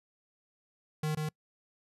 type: tone with echo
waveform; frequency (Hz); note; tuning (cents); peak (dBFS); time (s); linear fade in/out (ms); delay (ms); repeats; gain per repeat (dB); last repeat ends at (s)
square; 153.8; D#3; -20; -30; 1.03-1.15; 5; 140; 1; -2; 1.29
effects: noise-tail reverb RT60 0.1 s tail -26 dB re dry + resampled to 32000 Hz